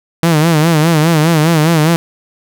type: tone with vibrato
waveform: sawtooth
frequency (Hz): 160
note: D#3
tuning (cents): +49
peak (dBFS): -4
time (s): 0.23-1.96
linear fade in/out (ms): 0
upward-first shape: sine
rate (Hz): 4.9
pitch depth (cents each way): 110
effects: none